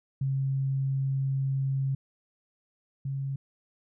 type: tone pair in turn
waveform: sine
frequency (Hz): 135.3 / 136.64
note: C#3 / C#3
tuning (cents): -42 / -25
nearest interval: unison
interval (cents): 17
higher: second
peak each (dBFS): -25 / -29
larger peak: first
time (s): 0.21-1.95 / 3.05-3.36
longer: first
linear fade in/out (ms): 5
effects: none